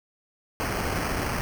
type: noise with sample-and-hold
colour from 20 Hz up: pink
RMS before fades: -28 dBFS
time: 0.6-1.41 s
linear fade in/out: 0 ms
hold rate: 3675 Hz
effects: none